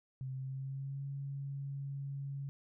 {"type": "tone with pitch glide", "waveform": "sine", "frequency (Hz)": [131.4, 138.89], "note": ["C3", "C#3"], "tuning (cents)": [8, 4], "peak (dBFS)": -38, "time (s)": [0.21, 2.49], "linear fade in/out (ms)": 0, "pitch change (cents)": 96, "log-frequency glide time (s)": [0.33, 1.04], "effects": []}